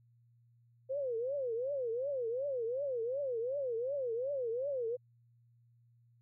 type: tone with vibrato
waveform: sine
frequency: 509 Hz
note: C5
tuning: 48 cents flat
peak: -33 dBFS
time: 0.89-4.97 s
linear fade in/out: 20 ms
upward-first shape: triangle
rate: 2.7 Hz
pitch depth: 250 cents each way
effects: added 118 Hz sine -64 dBFS peak until 6.21 s